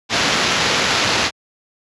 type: noise with sample-and-hold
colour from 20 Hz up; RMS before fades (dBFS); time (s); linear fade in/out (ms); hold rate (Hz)
white; -17; 0.09-1.31; 50; 8820
effects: high-pass 80 Hz 12 dB/octave + resampled to 22050 Hz